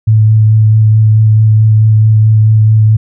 sine tone with vibrato, 108.9 Hz, A2, 17 cents flat, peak -3 dBFS, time 0.07-2.97 s, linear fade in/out 10 ms, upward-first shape sine, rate 4.6 Hz, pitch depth 13 cents each way, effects none

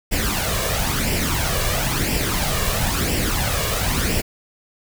pink noise with flanger, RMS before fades -21 dBFS, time 0.11-4.22 s, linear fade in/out 20 ms, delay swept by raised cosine 0.38 to 1.78 ms, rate 0.99 Hz, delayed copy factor +0.6, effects none

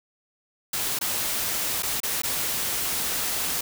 white noise with dropouts, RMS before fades -27 dBFS, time 0.73-3.61 s, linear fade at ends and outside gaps 5 ms, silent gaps 0.989-1.011 / 1.824-1.831 / 2.003-2.032 / 2.219-2.234 s, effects none

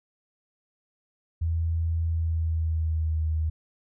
sine tone with pitch glide, 82.41 to 78.96 Hz, E2 to D#2, 0 to +26 cents, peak -23 dBFS, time 1.41-3.5 s, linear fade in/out 10 ms, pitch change -74 cents, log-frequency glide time 2.07-3.19 s, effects none

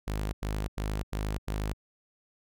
sawtooth tone bursts, 51.91 Hz, G#1, in tune, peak -26 dBFS, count 5, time 0.07-1.734 s, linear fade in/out 10 ms, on 260 ms, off 91 ms, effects none

